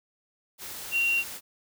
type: tone in noise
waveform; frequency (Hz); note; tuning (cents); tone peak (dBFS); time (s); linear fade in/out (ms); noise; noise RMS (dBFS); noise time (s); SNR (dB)
sine; 2754; F7; -25; -22; 0.91-1.24; 50; white; -39; 0.58-1.41; +14
effects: none